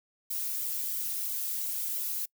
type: noise with flanger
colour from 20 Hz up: violet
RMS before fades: -33 dBFS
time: 0.3-2.26 s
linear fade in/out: 10 ms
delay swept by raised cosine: 1.1 to 3.9 ms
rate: 3 Hz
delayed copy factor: -1
effects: noise-tail reverb RT60 0.1 s tail -26 dB re dry